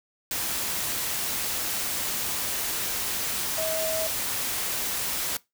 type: tone in noise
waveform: sine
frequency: 640 Hz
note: D#5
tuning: 49 cents sharp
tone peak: -28 dBFS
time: 3.58-4.07 s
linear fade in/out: 2 ms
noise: white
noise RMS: -29 dBFS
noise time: 0.31-5.37 s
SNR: -2 dB
effects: noise-tail reverb RT60 0.2 s tail -21 dB re dry